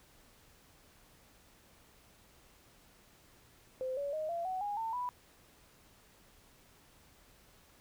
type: tone with pitch steps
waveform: sine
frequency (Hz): 517 / 567.1 / 622 / 682.2 / 748.2 / 820.7 / 900.1 / 987.3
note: C5 / C#5 / D#5 / F5 / F#5 / G#5 / A5 / B5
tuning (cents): -21 / +39 / -1 / -41 / +19 / -21 / +39 / -1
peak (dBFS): -34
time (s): 3.81-5.09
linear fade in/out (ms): 0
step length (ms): 160
effects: pink hiss -63 dBFS RMS until 7.8 s